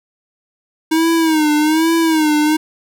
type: tone with vibrato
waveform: square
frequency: 315.3 Hz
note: D#4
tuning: 23 cents sharp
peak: -12 dBFS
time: 0.91-2.57 s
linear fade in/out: 10 ms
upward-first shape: sine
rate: 1.2 Hz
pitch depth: 87 cents each way
effects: none